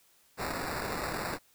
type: noise with sample-and-hold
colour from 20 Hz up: white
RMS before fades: -35 dBFS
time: 0.37-1.39 s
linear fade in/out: 50 ms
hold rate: 3150 Hz
effects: white hiss -65 dBFS RMS until 1.54 s